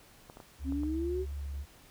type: clicks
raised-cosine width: 1 ms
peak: -33 dBFS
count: 5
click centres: 0.299 / 0.371 / 0.402 / 0.723 / 0.834 s
type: tone with vibrato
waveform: sine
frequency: 70.5 Hz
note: C#2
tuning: 30 cents sharp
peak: -35 dBFS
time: 0.59-1.66 s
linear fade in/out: 50 ms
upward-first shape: triangle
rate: 2.9 Hz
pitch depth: 17 cents each way
type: linear sweep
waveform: sine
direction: up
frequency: 261.6 to 382.4 Hz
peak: -31 dBFS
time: 0.64-1.26 s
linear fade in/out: 50 ms
effects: pink hiss -58 dBFS RMS until 1.9 s